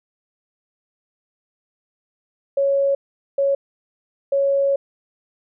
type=tone bursts at uneven times; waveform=sine; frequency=554.4 Hz; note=C#5; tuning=in tune; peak=-15 dBFS; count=3; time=2.57-2.95 / 3.38-3.55 / 4.32-4.76 s; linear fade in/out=5 ms; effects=none